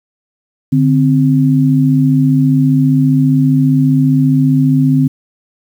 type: tone pair together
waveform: sine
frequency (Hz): 146.83 / 261.8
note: D3 / C4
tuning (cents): 0 / +1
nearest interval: minor seventh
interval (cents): 1001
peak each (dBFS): -10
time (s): 0.72-5.08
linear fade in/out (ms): 10
effects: 7-bit